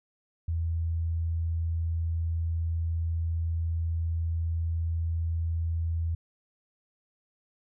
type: tone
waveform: sine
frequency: 82.7 Hz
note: E2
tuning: 6 cents sharp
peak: -26 dBFS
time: 0.48-6.15 s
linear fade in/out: 5 ms
effects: none